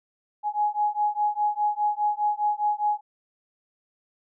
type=beating tone pair; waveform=sine; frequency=834 / 838.9 Hz; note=G#5 / G#5; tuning=+7 / +17 cents; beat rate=4.9 Hz; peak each=-25 dBFS; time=0.43-3.01 s; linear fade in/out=50 ms; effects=none